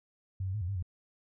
sine tone with pitch steps, 95.1 / 94.4 / 106.7 / 87.3 / 99.5 / 89.6 Hz, F#2 / F#2 / G#2 / F2 / G2 / F2, +48 / +35 / +47 / 0 / +26 / +45 cents, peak -31 dBFS, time 0.4-0.826 s, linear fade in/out 5 ms, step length 71 ms, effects none

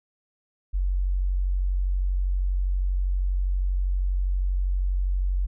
sine tone, 46.25 Hz, F#1, in tune, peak -21 dBFS, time 0.73-5.47 s, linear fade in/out 20 ms, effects none

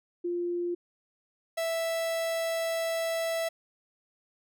sine / 45% pulse tone pair in turn, 349.2 / 659.2 Hz, F4 / E5, 0 / 0 cents, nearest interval major seventh, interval 1100 cents, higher second, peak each -28 dBFS, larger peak neither, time 0.24-0.75 / 1.57-3.49 s, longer second, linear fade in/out 10 ms, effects none

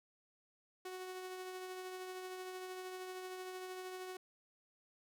sawtooth tone with tremolo, 370 Hz, F#4, in tune, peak -39 dBFS, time 0.85-4.17 s, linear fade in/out 5 ms, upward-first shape triangle, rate 13 Hz, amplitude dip 35%, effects none

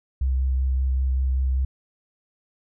sine tone with vibrato, 65.3 Hz, C2, 3 cents flat, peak -19 dBFS, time 0.21-1.65 s, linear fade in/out 5 ms, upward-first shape sine, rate 5.2 Hz, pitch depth 15 cents each way, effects none

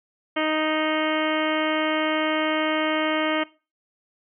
harmonic tone, 311.1 Hz, D#4, in tune, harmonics 1 / 2 / 3 / 4 / 5 / 6 / 7 / 8 / 9 / 10, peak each -26 / -26 / -32 / -30 / -34 / -33 / -30 / -39 / -35 / -34 dBFS, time 0.36-3.44 s, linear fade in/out 10 ms, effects noise-tail reverb RT60 0.3 s tail -20 dB re dry

